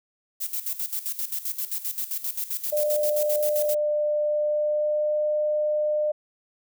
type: noise with tremolo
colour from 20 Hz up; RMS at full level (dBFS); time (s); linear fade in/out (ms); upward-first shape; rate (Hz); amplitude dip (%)
violet; -28; 0.4-3.75; 20; square; 7.6; 75
type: tone with pitch glide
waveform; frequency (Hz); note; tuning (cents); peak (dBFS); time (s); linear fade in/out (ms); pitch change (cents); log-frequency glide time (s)
sine; 598 to 603.2; D5 to D5; +31 to +46; -21; 2.72-6.12; 10; +15; 4.25-5.16
effects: none